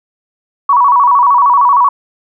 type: tone with vibrato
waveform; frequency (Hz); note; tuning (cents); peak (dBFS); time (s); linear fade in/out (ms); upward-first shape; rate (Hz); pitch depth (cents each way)
sine; 1046.5; C6; 0; -5; 0.69-1.89; 5; square; 13; 120
effects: none